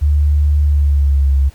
sine tone with pitch glide, 73.42 to 68.5 Hz, D2 to C#2, 0 to -20 cents, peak -9 dBFS, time 0.01-1.5 s, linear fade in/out 20 ms, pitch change -120 cents, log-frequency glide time 0.63-1.32 s, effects pink hiss -47 dBFS RMS until 1.54 s

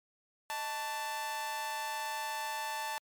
sawtooth tone with amplitude modulation, 883 Hz, A5, 6 cents sharp, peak -28 dBFS, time 0.5-2.98 s, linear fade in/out 0 ms, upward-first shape sine, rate 259 Hz, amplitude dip 70%, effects MP3 96 kbps

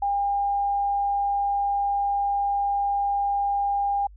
sine tone, 804 Hz, G5, 44 cents sharp, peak -21 dBFS, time 0.02-4.07 s, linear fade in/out 5 ms, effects added 50 Hz sine -44 dBFS peak until 4.16 s

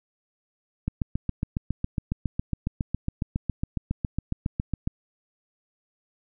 click train, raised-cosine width 5 ms, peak -13 dBFS, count 30, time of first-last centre 0.88-4.874 s, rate 7.26 Hz, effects none

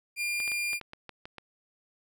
40% pulse tone, 2400 Hz, D7, 37 cents sharp, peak -28 dBFS, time 0.16-0.8 s, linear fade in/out 50 ms
clicks, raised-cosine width 0.3 ms, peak -26 dBFS, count 9, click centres 0.402 / 0.478 / 0.518 / 0.732 / 0.813 / 0.934 / 1.093 / 1.255 / 1.383 s
effects none

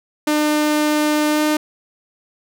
sawtooth tone with pitch glide, 301.3 to 303.9 Hz, D4 to D#4, +44 to -41 cents, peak -11 dBFS, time 0.27-1.57 s, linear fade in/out 5 ms, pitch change +15 cents, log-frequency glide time 1.3-1.42 s, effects none

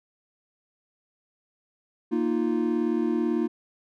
triangle chord, Bb suspended fourth, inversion none, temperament equal, 233.1 / 311.1 / 349.2 Hz, Bb3 / Eb4 / F4, 0 / 0 / 0 cents, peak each -25 dBFS, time 2.11-3.48 s, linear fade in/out 20 ms, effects none

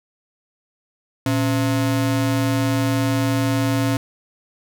square ring-modulated tone, 196 Hz, G3, in tune, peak -15 dBFS, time 1.26-3.97 s, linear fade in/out 2 ms, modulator 78.9 Hz, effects none

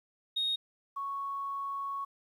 sine tone pair in turn, 3729 / 1108.6 Hz, A#7 / C#6, 0 / 0 cents, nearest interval octave + major sixth, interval 2100 cents, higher first, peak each -27 / -33 dBFS, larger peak first, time 0.36-0.56 / 0.96-2.05 s, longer second, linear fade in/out 10 ms, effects tanh soft clip ceiling -25 dBFS + 11-bit

